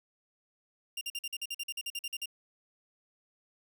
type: tone bursts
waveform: sawtooth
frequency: 2794 Hz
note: F7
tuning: in tune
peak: -31 dBFS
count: 15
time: 0.97-2.258 s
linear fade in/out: 5 ms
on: 42 ms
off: 47 ms
effects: none